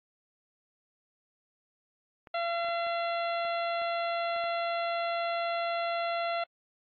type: clicks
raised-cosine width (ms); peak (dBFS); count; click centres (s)
0.5; -34; 8; 2.272 / 2.646 / 2.686 / 2.867 / 3.451 / 3.817 / 4.363 / 4.44
type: harmonic tone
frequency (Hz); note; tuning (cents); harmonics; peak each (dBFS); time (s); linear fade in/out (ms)
681; F5; -44; 1 / 2 / 3 / 4 / 5 / 6; -30 / -36 / -40 / -42 / -44 / -46; 2.34-6.44; 5
effects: AAC 48 kbps